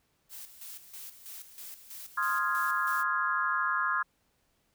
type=noise with tremolo; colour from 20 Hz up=blue; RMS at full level=-44 dBFS; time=0.29-3.05 s; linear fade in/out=50 ms; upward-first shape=square; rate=3.1 Hz; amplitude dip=65%
type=chord; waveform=sine; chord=F minor seventh; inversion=second; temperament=equal; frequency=1046.5 / 1244.5 / 1396.9 / 1661.2 Hz; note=C6 / Eb6 / F6 / Ab6; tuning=0 / 0 / 0 / 0 cents; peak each=-32 dBFS; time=2.17-4.03 s; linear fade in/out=10 ms
effects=pink hiss -73 dBFS RMS until 4.74 s